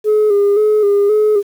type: tone with vibrato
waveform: sine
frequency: 415.3 Hz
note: G#4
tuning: in tune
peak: -7 dBFS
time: 0.04-1.43 s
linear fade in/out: 50 ms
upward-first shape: square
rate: 1.9 Hz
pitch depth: 44 cents each way
effects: tanh soft clip ceiling -7 dBFS + 7-bit